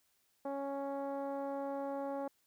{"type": "tone with low-pass filter", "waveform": "10% pulse", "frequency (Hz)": 277.5, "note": "C#4", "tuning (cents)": 2, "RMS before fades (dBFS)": -39, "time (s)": [0.45, 2.28], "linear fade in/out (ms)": 5, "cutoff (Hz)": 680, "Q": 1.7, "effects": ["white hiss -75 dBFS RMS until 2.46 s"]}